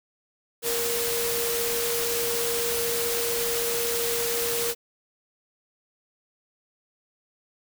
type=tone in noise; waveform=sine; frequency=469.4 Hz; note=A#4; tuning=12 cents sharp; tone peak=-28 dBFS; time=0.62-4.75 s; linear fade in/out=50 ms; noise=white; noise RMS=-28 dBFS; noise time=0.62-4.75 s; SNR=-3 dB; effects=none